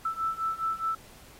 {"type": "beating tone pair", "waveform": "sine", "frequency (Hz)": [1318.5, 1323.3], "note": ["E6", "E6"], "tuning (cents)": [0, 6], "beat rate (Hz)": 4.8, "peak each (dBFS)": [-32, -30], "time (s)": [0.05, 0.95], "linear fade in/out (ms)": 5, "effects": ["pink hiss -53 dBFS RMS until 1.39 s", "AAC 48 kbps"]}